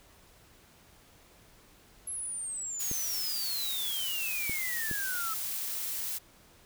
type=exponential sweep; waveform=sine; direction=down; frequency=11220 to 1287 Hz; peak=-34 dBFS; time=2.07-5.34 s; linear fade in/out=5 ms
type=noise; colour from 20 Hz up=blue; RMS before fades=-35 dBFS; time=2.79-6.19 s; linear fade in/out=20 ms
type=clicks; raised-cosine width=3 ms; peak=-25 dBFS; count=3; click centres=2.914 / 4.496 / 4.913 s
effects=pink hiss -59 dBFS RMS until 6.65 s